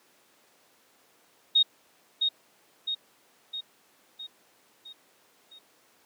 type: tone with echo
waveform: sine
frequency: 3729 Hz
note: A#7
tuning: in tune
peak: -17 dBFS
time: 1.55-1.63 s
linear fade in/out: 10 ms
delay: 660 ms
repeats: 6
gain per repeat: -5 dB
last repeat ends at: 5.59 s
effects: pink hiss -62 dBFS RMS until 6.05 s + high-pass 300 Hz 12 dB/octave